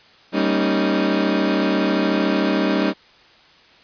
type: chord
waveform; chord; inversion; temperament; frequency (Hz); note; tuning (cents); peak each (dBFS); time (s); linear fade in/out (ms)
30% pulse; Eb dominant seventh; first; equal with one note detuned; 196 / 228.8 / 277.2 / 311.1; G3 / Bb3 / Db4 / Eb4; 0 / -32 / 0 / 0; -19 / -23 / -20 / -19; 0.32-2.94; 50
effects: white hiss -50 dBFS RMS until 3.83 s + resampled to 11025 Hz